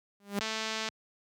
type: tone with exponential growth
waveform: sawtooth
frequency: 201.4 Hz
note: G3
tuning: 47 cents sharp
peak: -22 dBFS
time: 0.2-0.39 s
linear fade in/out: 0 ms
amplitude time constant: 41 ms
type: click train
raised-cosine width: 0.2 ms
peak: -17 dBFS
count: 106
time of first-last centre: 0.41-0.887 s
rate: 220 Hz
effects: high-pass 100 Hz 12 dB/octave